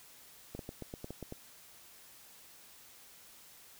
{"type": "clicks", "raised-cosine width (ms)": 2, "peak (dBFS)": -28, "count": 9, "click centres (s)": [0.55, 0.592, 0.691, 0.823, 0.939, 1.044, 1.106, 1.227, 1.324], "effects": ["white hiss -57 dBFS RMS until 3.79 s"]}